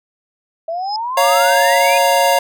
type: exponential sweep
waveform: sine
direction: up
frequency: 644 to 2510 Hz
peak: -19 dBFS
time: 0.68-1.98 s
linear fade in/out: 5 ms
type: tone with exponential growth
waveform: sine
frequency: 5100 Hz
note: D#8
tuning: 42 cents sharp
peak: -19 dBFS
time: 0.7-0.96 s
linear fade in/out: 1 ms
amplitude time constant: 56 ms
type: chord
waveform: square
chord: Bb minor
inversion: first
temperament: equal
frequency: 554.4 / 698.5 / 932.3 Hz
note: Db5 / F5 / Bb5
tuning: 0 / 0 / 0 cents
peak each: -16 dBFS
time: 1.17-2.39 s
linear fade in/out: 5 ms
effects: none